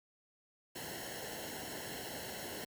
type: noise with comb filter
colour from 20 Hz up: pink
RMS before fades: -44 dBFS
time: 0.75-2.65 s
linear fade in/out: 10 ms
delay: 0.83 ms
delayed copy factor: -0.8
effects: high-pass 60 Hz 12 dB/octave